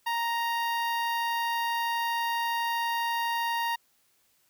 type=tone with notch filter; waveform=sawtooth; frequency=932.3 Hz; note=A#5; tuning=in tune; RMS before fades=-29 dBFS; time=0.06-3.76 s; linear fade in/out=10 ms; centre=7500 Hz; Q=0.8; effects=white hiss -68 dBFS RMS until 4.49 s